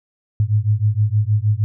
sine beating tone pair, 102.8 / 109.2 Hz, G#2 / A2, -17 / -13 cents, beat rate 6.4 Hz, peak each -17 dBFS, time 0.4-1.64 s, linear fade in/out 0 ms, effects none

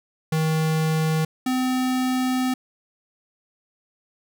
square tone pair in turn, 158.2 / 256 Hz, D#3 / C4, +29 / -38 cents, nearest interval minor sixth, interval 833 cents, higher second, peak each -20 / -21 dBFS, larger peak first, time 0.32-1.25 / 1.46-2.54 s, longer second, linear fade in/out 5 ms, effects none

